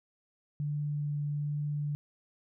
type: tone with vibrato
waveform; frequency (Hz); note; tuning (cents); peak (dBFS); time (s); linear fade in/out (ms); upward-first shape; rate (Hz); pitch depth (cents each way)
sine; 146.83; D3; 0; -30; 0.6-1.95; 0; triangle; 1.2; 8
effects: none